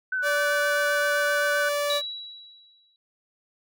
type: tone with vibrato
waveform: sine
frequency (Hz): 1505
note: F#6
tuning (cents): +29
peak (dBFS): -24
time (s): 0.12-1.69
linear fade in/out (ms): 5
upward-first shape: triangle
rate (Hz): 7.7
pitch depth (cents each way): 28
type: tone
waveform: sawtooth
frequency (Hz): 580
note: D5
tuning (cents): -22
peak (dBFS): -20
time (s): 0.22-2.02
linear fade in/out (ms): 50
type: tone with exponential decay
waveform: sine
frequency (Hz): 3905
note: B7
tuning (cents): -20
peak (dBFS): -24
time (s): 1.9-2.96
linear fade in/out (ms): 1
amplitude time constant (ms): 230
effects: none